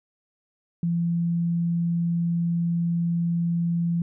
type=tone; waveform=sine; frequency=170 Hz; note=F3; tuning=46 cents flat; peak=-21 dBFS; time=0.83-4.02 s; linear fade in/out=2 ms; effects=none